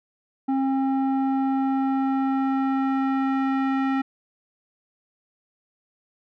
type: tone with low-pass filter sweep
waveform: square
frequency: 268.4 Hz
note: C4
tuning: 44 cents sharp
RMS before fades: -23 dBFS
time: 0.48-4.02 s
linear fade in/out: 10 ms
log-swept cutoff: 760 to 1800 Hz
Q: 1.4
effects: none